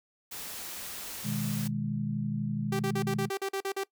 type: noise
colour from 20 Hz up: white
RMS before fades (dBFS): -40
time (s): 0.31-1.68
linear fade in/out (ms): 10
type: chord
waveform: sine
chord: G# minor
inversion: first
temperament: equal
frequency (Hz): 123.47 / 155.56 / 207.7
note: B2 / D#3 / G#3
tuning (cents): 0 / 0 / 0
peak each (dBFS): -35 / -34 / -32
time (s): 1.23-3.3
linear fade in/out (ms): 50
type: tone bursts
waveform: sawtooth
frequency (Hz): 390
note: G4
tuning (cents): -9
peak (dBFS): -26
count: 10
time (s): 2.72-3.837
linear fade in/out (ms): 5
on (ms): 73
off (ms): 43
effects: noise-tail reverb RT60 0.1 s tail -21 dB re dry